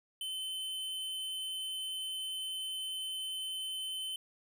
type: tone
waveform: square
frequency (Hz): 3061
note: G7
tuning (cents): -42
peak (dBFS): -37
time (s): 0.21-4.16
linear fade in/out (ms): 2
effects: none